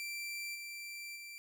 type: tone with level steps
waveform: sawtooth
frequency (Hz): 2349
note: D7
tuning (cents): 0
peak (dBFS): -36 / -40 / -43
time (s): 0-1.38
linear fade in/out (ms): 0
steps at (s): 0.54 / 1.15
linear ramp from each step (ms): 20
effects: none